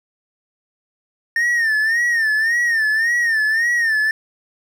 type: tone with vibrato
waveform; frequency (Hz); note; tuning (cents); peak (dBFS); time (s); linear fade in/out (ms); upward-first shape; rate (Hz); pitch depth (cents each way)
triangle; 1819; A#6; -43; -13; 1.36-4.11; 2; sine; 1.8; 98
effects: none